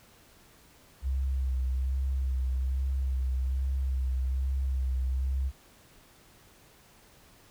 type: tone with vibrato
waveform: sine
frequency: 65.41 Hz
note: C2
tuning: in tune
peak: -26 dBFS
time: 1.02-5.52 s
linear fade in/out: 50 ms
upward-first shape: sine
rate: 1.2 Hz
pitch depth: 32 cents each way
effects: pink hiss -58 dBFS RMS until 7.5 s